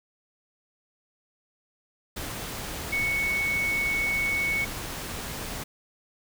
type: tone in noise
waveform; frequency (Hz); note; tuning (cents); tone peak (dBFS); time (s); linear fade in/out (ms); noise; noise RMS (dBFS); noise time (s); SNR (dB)
sine; 2217; C#7; 0; -24; 2.92-4.65; 10; pink; -35; 2.16-5.64; +8
effects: none